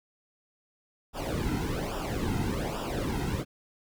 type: noise with flanger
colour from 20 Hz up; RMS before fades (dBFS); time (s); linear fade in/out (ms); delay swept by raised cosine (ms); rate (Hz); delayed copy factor
brown; -31; 1.13-3.45; 50; 0.47 to 1.77; 1.2; -0.8
effects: none